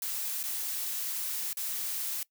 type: noise with dropouts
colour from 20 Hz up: blue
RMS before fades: -34 dBFS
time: 0.02-2.23 s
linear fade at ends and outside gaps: 2 ms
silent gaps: 0.431-0.437 / 1.531-1.57 s
effects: noise-tail reverb RT60 0.1 s tail -21 dB re dry